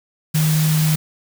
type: tone in noise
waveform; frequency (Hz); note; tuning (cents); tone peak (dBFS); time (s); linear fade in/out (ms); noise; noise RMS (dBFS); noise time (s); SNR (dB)
sine; 155.56; D#3; 0; -14; 0.34-0.96; 10; white; -25; 0.34-0.96; +8
effects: none